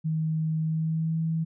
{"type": "tone with pitch glide", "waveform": "sine", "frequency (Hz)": [158.3, 162], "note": ["D#3", "E3"], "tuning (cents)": [30, -30], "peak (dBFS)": -24, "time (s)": [0.04, 1.45], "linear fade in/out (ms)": 20, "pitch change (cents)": 40, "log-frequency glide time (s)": [0.6, 1.19], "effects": []}